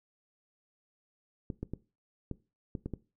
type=clicks; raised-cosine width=3 ms; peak=-23 dBFS; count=7; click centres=1.502 / 1.63 / 1.736 / 2.313 / 2.752 / 2.86 / 2.937 s; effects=noise-tail reverb RT60 0.3 s tail -19 dB re dry